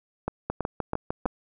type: two click trains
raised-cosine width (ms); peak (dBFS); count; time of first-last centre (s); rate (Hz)
1; -13 / -13; 4 / 6; 0.28-1.26 / 0.5-1.256; 3.06 / 6.61
effects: none